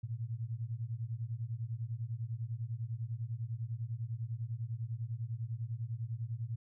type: beating tone pair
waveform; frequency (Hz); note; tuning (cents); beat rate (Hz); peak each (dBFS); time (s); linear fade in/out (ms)
sine; 110.2 / 120.2; A2 / B2; +3 / -46; 10; -39 / -39; 0.03-6.56; 10
effects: none